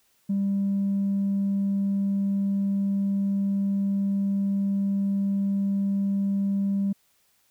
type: tone with tanh clipping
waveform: triangle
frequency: 197.8 Hz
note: G3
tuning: 16 cents sharp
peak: -22 dBFS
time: 0.29-6.93 s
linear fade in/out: 10 ms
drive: 5 dB
effects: white hiss -66 dBFS RMS until 7.5 s